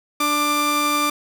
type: tone pair together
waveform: sawtooth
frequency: 293.7 / 1186.1 Hz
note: D4 / D6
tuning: 0 / +17 cents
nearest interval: 2 octaves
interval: 2417 cents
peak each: -20 / -15 dBFS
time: 0.2-1.1 s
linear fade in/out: 5 ms
effects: none